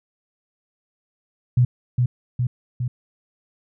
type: tone with echo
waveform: sine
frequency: 123.47 Hz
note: B2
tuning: in tune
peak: -12 dBFS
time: 1.57-1.65 s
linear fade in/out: 5 ms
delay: 410 ms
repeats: 3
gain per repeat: -3 dB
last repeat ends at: 2.88 s
effects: none